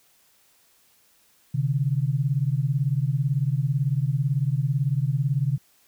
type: beating tone pair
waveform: sine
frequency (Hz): 130.81 / 148.81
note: C3 / D3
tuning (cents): 0 / +23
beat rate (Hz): 18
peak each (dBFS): -23 / -24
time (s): 1.54-5.58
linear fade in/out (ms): 10
effects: white hiss -61 dBFS RMS until 5.87 s